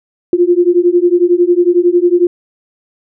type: beating tone pair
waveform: sine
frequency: 346.3 / 357.3 Hz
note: F4 / F4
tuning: -15 / +40 cents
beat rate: 11 Hz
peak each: -10 dBFS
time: 0.33-2.27 s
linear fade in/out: 2 ms
effects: none